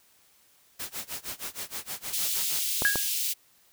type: noise with tremolo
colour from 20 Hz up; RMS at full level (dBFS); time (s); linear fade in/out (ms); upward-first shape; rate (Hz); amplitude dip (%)
white; -34; 0.79-2.6; 10; sine; 6.4; 95
type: high-pass noise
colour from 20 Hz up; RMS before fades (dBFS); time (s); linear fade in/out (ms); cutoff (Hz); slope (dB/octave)
white; -29; 2.12-3.34; 20; 2700; 24
type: clicks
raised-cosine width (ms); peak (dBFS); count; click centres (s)
1; -15; 2; 2.821 / 2.957
type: tone with exponential decay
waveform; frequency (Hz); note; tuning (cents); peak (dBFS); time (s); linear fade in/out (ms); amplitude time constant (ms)
sine; 1648; G#6; -14; -17; 2.85-3.09; 0; 52
effects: white hiss -62 dBFS RMS until 3.72 s